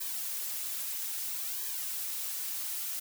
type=noise with flanger; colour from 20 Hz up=blue; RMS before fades=-36 dBFS; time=0-3 s; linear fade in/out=10 ms; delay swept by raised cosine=1.4 to 5.8 ms; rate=0.61 Hz; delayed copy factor=-0.7; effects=none